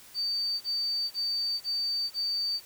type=tone bursts; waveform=sine; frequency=4600 Hz; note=D8; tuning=37 cents flat; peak=-27 dBFS; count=5; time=0.14-2.606 s; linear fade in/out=50 ms; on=470 ms; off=29 ms; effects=white hiss -52 dBFS RMS until 2.65 s